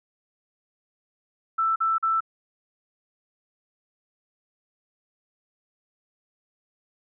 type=tone bursts; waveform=sine; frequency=1326 Hz; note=E6; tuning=10 cents sharp; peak=-20 dBFS; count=3; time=1.58-2.206 s; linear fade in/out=10 ms; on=180 ms; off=43 ms; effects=none